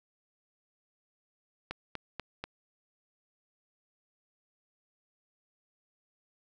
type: click train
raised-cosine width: 0.3 ms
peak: -20 dBFS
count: 4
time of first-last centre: 1.71-2.44 s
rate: 4.11 Hz
effects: none